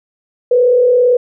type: tone with frequency modulation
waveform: sine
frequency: 493.9 Hz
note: B4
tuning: in tune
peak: -7 dBFS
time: 0.51-1.17 s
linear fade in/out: 5 ms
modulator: 37.9 Hz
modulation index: 0.48
effects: none